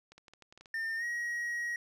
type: clicks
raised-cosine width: 0.2 ms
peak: -36 dBFS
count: 9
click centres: 0.12 / 0.18 / 0.282 / 0.336 / 0.423 / 0.525 / 0.576 / 0.61 / 0.658 s
type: tone with pitch glide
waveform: triangle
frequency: 1807 to 1897.9 Hz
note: A6 to A#6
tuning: +46 to +31 cents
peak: -31 dBFS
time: 0.74-1.76 s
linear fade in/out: 2 ms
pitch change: +85 cents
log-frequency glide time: 0.97-1.04 s
effects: none